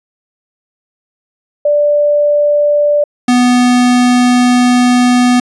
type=tone pair in turn; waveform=sine / square; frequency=587.3 / 246.9 Hz; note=D5 / B3; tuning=0 / 0 cents; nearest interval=octave + minor third; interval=1500 cents; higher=first; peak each=-7 dBFS; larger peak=neither; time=1.65-3.04 / 3.28-5.4 s; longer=second; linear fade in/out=5 ms; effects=resampled to 22050 Hz